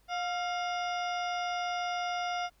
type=harmonic tone with a mistuned harmonic; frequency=711 Hz; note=F5; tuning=31 cents sharp; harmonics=1 / 2 / 3 / 4 / 5 / 7 / 8; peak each=-32 / -38 / -42 / -44 / -46 / -49 / -50 dBFS; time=0.08-2.5 s; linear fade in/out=50 ms; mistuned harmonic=2; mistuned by=-48 cents; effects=added 50 Hz sine -65 dBFS peak until 2.6 s + pink hiss -69 dBFS RMS until 2.6 s